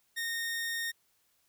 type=tone; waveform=sawtooth; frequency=1845 Hz; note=A#6; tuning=18 cents flat; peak=-29 dBFS; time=0.16-0.92 s; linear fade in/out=20 ms; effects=white hiss -72 dBFS RMS until 1.48 s